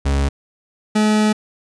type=tone pair in turn; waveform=40% pulse; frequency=69.5 / 213.5 Hz; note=C#2 / G#3; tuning=+5 / +48 cents; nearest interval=octave + perfect fifth; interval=1943 cents; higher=second; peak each=-14 / -12 dBFS; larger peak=second; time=0.05-0.29 / 0.95-1.33 s; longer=second; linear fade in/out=10 ms; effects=resampled to 22050 Hz